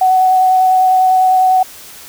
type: tone with vibrato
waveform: sine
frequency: 747 Hz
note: F#5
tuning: 16 cents sharp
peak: -7 dBFS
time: 0.01-1.63 s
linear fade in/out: 5 ms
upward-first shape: square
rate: 10 Hz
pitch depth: 8 cents each way
effects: white hiss -35 dBFS RMS until 2.08 s